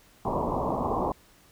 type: low-pass noise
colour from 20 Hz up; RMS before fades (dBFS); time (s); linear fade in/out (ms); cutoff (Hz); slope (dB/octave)
white; -28; 0.25-1.12; 2; 1100; 96
effects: pink hiss -58 dBFS RMS until 1.51 s